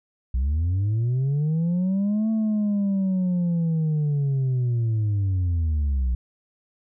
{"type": "linear two-way sweep", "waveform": "sine", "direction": "up then down", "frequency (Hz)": [59.6, 222.6, 59.6], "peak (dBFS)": -17, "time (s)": [0.34, 6.15], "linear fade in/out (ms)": 5, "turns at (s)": 2.3, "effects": ["tanh soft clip ceiling -19 dBFS"]}